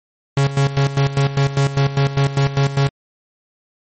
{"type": "tone with tremolo", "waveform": "45% pulse", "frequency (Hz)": 138.59, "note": "C#3", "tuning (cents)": 0, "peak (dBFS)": -12, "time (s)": [0.37, 2.89], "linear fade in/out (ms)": 2, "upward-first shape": "square", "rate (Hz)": 5, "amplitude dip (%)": 75, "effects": ["MP3 32 kbps"]}